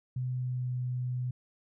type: tone with pitch glide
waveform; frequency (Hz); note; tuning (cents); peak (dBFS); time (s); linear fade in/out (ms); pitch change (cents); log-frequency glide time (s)
sine; 126.8 to 125.27; B2 to B2; +46 to +25; -30; 0.16-1.31; 5; -21; 0.27-0.71
effects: none

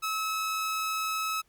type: tone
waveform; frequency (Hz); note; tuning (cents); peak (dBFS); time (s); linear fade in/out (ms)
sawtooth; 1292; E6; -35; -25; 0.02-1.42; 20
effects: pink hiss -69 dBFS RMS until 1.48 s + Opus 48 kbps

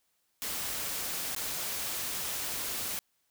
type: noise with dropouts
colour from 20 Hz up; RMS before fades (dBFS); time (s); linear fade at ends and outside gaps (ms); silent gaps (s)
white; -35; 0.42-2.99; 0; 1.349-1.363
effects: white hiss -75 dBFS RMS until 3.3 s

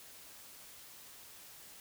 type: silence
effects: white hiss -54 dBFS RMS until 1.8 s

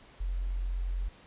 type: tone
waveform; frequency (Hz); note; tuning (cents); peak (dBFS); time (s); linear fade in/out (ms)
sine; 44.43; F1; +31; -29; 0.2-1.09; 10
effects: pink hiss -56 dBFS RMS until 1.26 s + resampled to 8000 Hz

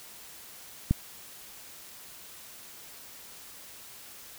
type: click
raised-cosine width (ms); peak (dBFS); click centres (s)
5; -10; 0.91
effects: white hiss -48 dBFS RMS until 4.38 s

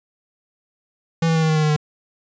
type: tone with pitch steps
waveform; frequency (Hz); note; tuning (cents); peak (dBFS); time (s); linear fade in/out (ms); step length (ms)
square; 164.81 / 162.73 / 160.67 / 158.65 / 156.64 / 154.66 / 152.71 / 150.78; E3 / E3 / E3 / D#3 / D#3 / D#3 / D#3 / D3; 0 / -22 / -44 / +34 / +12 / -10 / -32 / +46; -16; 1.22-1.764; 5; 68
effects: resampled to 16000 Hz

